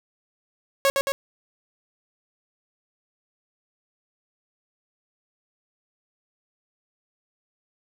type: tone with echo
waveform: sawtooth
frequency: 550 Hz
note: C#5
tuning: 14 cents flat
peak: -13 dBFS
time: 0.85-0.9 s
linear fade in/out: 0 ms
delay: 110 ms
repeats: 2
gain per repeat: -3 dB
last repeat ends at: 1.12 s
effects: none